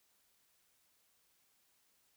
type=silence; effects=white hiss -74 dBFS RMS until 2.16 s